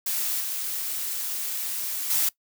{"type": "noise with level steps", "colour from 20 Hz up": "blue", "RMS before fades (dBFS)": [-27, -30, -23], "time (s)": [0.06, 2.29], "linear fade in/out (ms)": 5, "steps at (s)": [0.4, 2.1], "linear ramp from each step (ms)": 5, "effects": ["noise-tail reverb RT60 0.1 s tail -21 dB re dry"]}